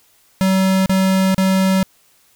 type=tone bursts; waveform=square; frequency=190 Hz; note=F#3; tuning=46 cents sharp; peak=-13 dBFS; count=3; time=0.41-1.83 s; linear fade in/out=0 ms; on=450 ms; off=35 ms; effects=white hiss -55 dBFS RMS until 2.35 s